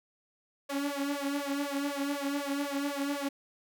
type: tone with flanger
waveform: sawtooth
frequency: 282.4 Hz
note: C#4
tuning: 32 cents sharp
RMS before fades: -33 dBFS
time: 0.69-3.29 s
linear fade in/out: 10 ms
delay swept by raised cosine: 1.8 to 4.3 ms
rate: 4 Hz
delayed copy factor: +0.9
effects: none